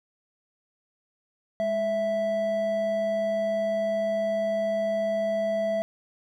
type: tone pair together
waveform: triangle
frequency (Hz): 206.5 / 659.3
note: G#3 / E5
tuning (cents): -10 / 0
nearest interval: octave + minor sixth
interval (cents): 2010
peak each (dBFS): -32 / -22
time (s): 1.6-5.82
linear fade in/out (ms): 0
effects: none